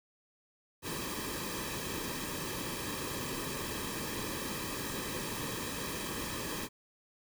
pink noise with comb filter, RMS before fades -38 dBFS, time 0.82-6.69 s, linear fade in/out 50 ms, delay 1.4 ms, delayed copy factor -0.7, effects none

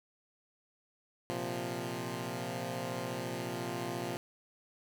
10% pulse chord, Bb suspended second, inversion none, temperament equal, 116.54 / 130.81 / 174.61 Hz, Bb2 / C3 / F3, 0 / 0 / 0 cents, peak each -32 dBFS, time 1.3-4.17 s, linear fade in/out 0 ms, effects none

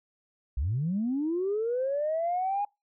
sine linear sweep, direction up, 55 to 828 Hz, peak -25 dBFS, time 0.57-2.65 s, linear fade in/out 5 ms, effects noise-tail reverb RT60 0.2 s tail -24 dB re dry + tanh soft clip ceiling -21 dBFS

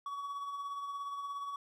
triangle tone with tremolo, 1129 Hz, C#6, 31 cents sharp, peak -34 dBFS, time 0.06-1.56 s, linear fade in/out 2 ms, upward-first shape triangle, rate 17 Hz, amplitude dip 45%, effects none

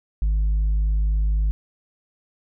sine tone with tanh clipping, 51.91 Hz, G#1, in tune, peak -18 dBFS, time 0.22-1.51 s, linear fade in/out 0 ms, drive 2 dB, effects none

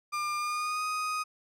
35% pulse tone with pitch glide, 1200 to 1248.1 Hz, D6 to D#6, +37 to +5 cents, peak -28 dBFS, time 0.12-1.24 s, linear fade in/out 20 ms, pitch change +68 cents, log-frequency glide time 0.37-0.84 s, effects low-pass 10000 Hz 12 dB/octave

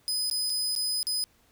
sawtooth tone with dropouts, 5010 Hz, D#8, 11 cents sharp, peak -24 dBFS, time 0.08-1.24 s, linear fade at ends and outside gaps 0 ms, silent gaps 0.299-0.312 / 0.497-0.501 / 0.752-0.762 / 1.029-1.069 s, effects pink hiss -64 dBFS RMS until 1.51 s

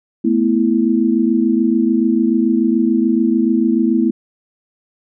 sine chord, A suspended second, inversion none, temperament equal, 220 / 246.9 / 329.6 Hz, A3 / B3 / E4, 0 / 0 / 0 cents, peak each -16 dBFS, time 0.24-4.11 s, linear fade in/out 10 ms, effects none

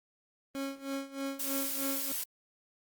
30% pulse tone with tremolo, 273.8 Hz, C#4, 21 cents flat, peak -30 dBFS, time 0.55-2.12 s, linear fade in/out 0 ms, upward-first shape sine, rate 3.2 Hz, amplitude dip 85%
blue noise, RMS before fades -35 dBFS, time 1.39-2.24 s, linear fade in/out 10 ms
effects Opus 32 kbps

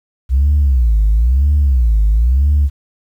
sine tone with vibrato, 61.7 Hz, B1, 1 cent flat, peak -7 dBFS, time 0.29-2.7 s, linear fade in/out 50 ms, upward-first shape sine, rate 1 Hz, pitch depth 300 cents each way, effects tanh soft clip ceiling -6 dBFS + 8-bit

